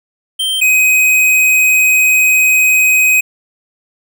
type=tone pair in turn; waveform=square; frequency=3136 / 2517 Hz; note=G7 / D#7; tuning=0 / +19 cents; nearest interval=major third; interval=381 cents; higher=first; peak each=-14 / -8 dBFS; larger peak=second; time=0.39-0.61 / 0.61-3.21 s; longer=second; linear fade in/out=10 ms; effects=none